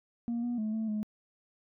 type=tone with pitch steps; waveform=sine; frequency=235.2 / 241.2 / 215.8 / 221.2 / 212.5 Hz; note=A#3 / B3 / A3 / A3 / G#3; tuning=+16 / -41 / -33 / +9 / +40 cents; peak=-28 dBFS; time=0.28-1.03 s; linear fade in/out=0 ms; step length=150 ms; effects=tanh soft clip ceiling -28 dBFS